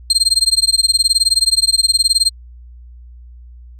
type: tone with tremolo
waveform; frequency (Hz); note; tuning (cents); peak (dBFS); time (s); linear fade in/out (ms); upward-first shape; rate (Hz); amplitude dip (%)
35% pulse; 4200; C8; +6; -6; 0.1-2.3; 2; sine; 19; 100
effects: added 60 Hz sine -35 dBFS peak until 3.79 s + resampled to 32000 Hz